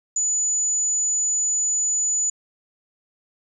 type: tone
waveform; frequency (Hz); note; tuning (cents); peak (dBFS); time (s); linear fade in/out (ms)
sine; 6950; A8; -22; -19; 0.16-2.3; 5
effects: none